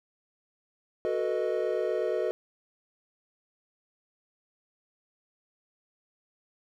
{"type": "chord", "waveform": "triangle", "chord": "B dominant seventh", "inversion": "second", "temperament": "equal with one note detuned", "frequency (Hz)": [370, 440, 488.5, 622.3], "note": ["F#4", "A4", "B4", "D#5"], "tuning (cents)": [0, 0, -19, 0], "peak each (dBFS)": -30, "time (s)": [1.05, 2.31], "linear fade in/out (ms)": 0, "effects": []}